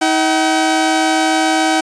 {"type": "tone pair together", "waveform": "sawtooth", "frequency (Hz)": [318.4, 762.6], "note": ["D#4", "G5"], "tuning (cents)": [40, -48], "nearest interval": "octave + minor third", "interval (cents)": 1512, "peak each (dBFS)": [-11, -11], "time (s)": [0.01, 1.81], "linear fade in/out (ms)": 10, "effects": ["resampled to 22050 Hz"]}